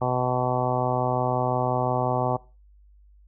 harmonic tone, 125.7 Hz, B2, 31 cents sharp, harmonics 1 / 2 / 3 / 4 / 5 / 6 / 7 / 8 / 9, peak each -28 / -33 / -32 / -31 / -29 / -29 / -30 / -36 / -33 dBFS, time 0.01-2.37 s, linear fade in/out 10 ms, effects noise-tail reverb RT60 0.3 s tail -20 dB re dry + added 50 Hz sine -51 dBFS peak until 3.27 s

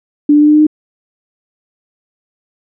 sine tone with pitch steps, 293.7 / 296.1 / 298.5 / 300.9 / 303.4 / 305.8 Hz, D4 / D4 / D4 / D4 / D#4 / D#4, 0 / +14 / +28 / +42 / -44 / -30 cents, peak -4 dBFS, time 0.29-0.668 s, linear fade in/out 5 ms, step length 63 ms, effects none

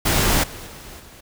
pink noise with level steps, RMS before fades -18 / -36 / -39 / -44 dBFS, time 0.05-1.21 s, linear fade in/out 10 ms, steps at 0.43 / 0.66 / 0.99 s, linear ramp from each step 10 ms, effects none

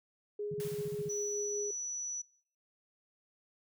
sine tone with tremolo, 414.8 Hz, G#4, 2 cents flat, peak -34 dBFS, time 0.39-1.71 s, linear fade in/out 5 ms, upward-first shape triangle, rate 5.2 Hz, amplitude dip 25%
sine tone bursts, 155.56 Hz, D#3, in tune, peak -38 dBFS, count 9, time 0.51-1.087 s, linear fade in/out 5 ms, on 33 ms, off 35 ms
white noise with exponential decay, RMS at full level -47 dBFS, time 0.6-2.12 s, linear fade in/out 0 ms, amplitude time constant 330 ms
sine tone, 5920 Hz, F#8, in tune, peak -36 dBFS, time 1.09-2.22 s, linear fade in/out 10 ms
effects noise-tail reverb RT60 0.7 s tail -26 dB re dry

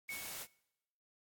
white noise, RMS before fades -45 dBFS, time 0.08-0.47 s, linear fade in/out 50 ms
sine tone with exponential decay, 2217 Hz, C#7, in tune, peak -39 dBFS, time 0.09-0.6 s, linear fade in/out 1 ms, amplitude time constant 110 ms
effects noise-tail reverb RT60 0.9 s tail -24 dB re dry + AAC 64 kbps

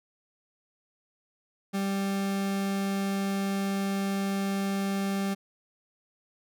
40% pulse tone, 196.4 Hz, G3, 4 cents sharp, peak -26 dBFS, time 1.73-5.35 s, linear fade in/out 20 ms, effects none

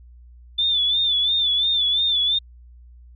sine tone with vibrato, 3520 Hz, A7, in tune, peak -17 dBFS, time 0.58-2.39 s, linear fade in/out 10 ms, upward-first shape sine, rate 2.9 Hz, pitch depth 71 cents each way, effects added 60 Hz sine -43 dBFS peak until 3.15 s

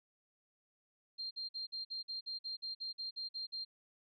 sine tone bursts, 4186 Hz, C8, in tune, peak -39 dBFS, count 14, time 1.18-3.65 s, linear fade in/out 20 ms, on 130 ms, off 50 ms, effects none

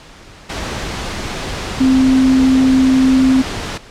sine tone in noise, 261.6 Hz, C4, in tune, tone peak -8 dBFS, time 1.8-3.42 s, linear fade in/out 10 ms, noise pink, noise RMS -23 dBFS, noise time 0.49-3.78 s, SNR +12 dB, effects pink hiss -39 dBFS RMS until 3.9 s + low-pass 6000 Hz 12 dB/octave

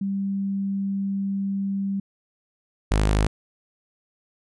sine / sawtooth tone pair in turn, 196.6 / 52.07 Hz, G3 / G#1, +5 / +5 cents, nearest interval octave + major seventh, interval 2300 cents, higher first, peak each -23 / -14 dBFS, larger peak second, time 0.01-2 / 2.91-3.27 s, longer first, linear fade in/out 5 ms, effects resampled to 24000 Hz

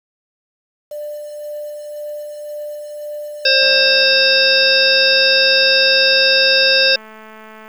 sine tone with tremolo, 594 Hz, D5, 20 cents sharp, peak -23 dBFS, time 0.91-4.04 s, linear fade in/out 5 ms, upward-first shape triangle, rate 1.9 Hz, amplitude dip 45%
harmonic tone, 532 Hz, C5, 29 cents sharp, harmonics 1 / 3 / 5 / 7 / 9 / 10, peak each -17 / -17 / -17 / -17 / -17 / -17 dBFS, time 3.45-6.96 s, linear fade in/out 5 ms
click train, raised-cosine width 0.5 ms, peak -24 dBFS, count 886, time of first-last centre 3.62-7.68 s, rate 218 Hz
effects 7-bit

